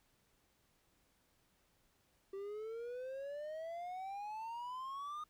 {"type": "exponential sweep", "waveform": "triangle", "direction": "up", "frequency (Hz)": [386.5, 1234], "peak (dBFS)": -40, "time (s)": [2.33, 5.24], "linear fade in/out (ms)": 5, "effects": ["pink hiss -75 dBFS RMS until 5.29 s"]}